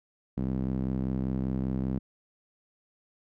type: tone with band-pass filter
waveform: sawtooth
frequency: 65.1 Hz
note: C2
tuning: 8 cents flat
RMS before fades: -30 dBFS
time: 0.37-1.99 s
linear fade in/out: 5 ms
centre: 210 Hz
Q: 1.8
effects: none